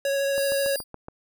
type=tone with vibrato; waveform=square; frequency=554 Hz; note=C#5; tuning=1 cent flat; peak=-23 dBFS; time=0.05-0.76 s; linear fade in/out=2 ms; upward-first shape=sine; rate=13 Hz; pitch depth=11 cents each way
type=tone; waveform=5% pulse; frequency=4800 Hz; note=D8; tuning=37 cents sharp; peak=-24 dBFS; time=0.34-0.84 s; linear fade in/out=50 ms
type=click train; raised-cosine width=1 ms; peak=-23 dBFS; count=6; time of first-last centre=0.38-1.084 s; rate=7.1 Hz
effects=none